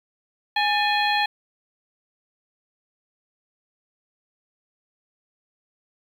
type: harmonic tone with a mistuned harmonic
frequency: 830.6 Hz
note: G#5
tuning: in tune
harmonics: 1 / 2 / 3 / 4 / 5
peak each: -22 / -25 / -27 / -28 / -29 dBFS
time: 0.56-1.26 s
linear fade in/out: 5 ms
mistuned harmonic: 2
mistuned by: +120 cents
effects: 8-bit